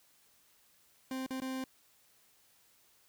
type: tone with dropouts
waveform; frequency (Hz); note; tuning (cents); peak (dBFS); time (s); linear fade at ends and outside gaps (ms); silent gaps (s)
40% pulse; 261.6; C4; 0; -35; 1.11-1.64; 2; 1.264-1.306 / 1.402-1.419
effects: white hiss -67 dBFS RMS until 3.08 s